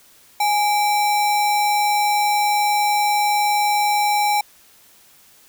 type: tone with sample-and-hold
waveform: sine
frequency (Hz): 830.6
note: G#5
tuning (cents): 0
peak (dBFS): -15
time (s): 0.4-4.41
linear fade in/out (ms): 5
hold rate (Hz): 3150
effects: white hiss -51 dBFS RMS until 5.48 s